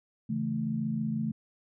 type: chord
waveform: sine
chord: A major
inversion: first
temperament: equal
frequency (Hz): 138.59 / 164.81 / 220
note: C#3 / E3 / A3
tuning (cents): 0 / 0 / 0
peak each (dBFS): -35 / -35 / -30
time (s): 0.29-1.32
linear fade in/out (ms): 10
effects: none